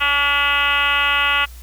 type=tone with frequency modulation; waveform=sine; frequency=2000 Hz; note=B6; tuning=21 cents sharp; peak=-14 dBFS; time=0-1.46 s; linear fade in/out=20 ms; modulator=287 Hz; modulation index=3.5; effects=added 60 Hz sine -35 dBFS peak until 1.62 s + white hiss -46 dBFS RMS until 1.62 s